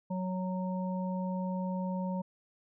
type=harmonic tone; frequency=185 Hz; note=F#3; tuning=in tune; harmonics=1 / 3 / 5; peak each=-32 / -40 / -41 dBFS; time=0.1-2.22 s; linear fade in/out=10 ms; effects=none